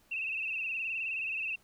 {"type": "tone with vibrato", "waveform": "sine", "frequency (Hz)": 2637, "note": "E7", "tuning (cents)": 0, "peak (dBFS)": -32, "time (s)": [0.11, 1.56], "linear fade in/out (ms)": 10, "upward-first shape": "sine", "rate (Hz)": 19, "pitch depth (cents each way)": 71, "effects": ["pink hiss -66 dBFS RMS until 1.63 s"]}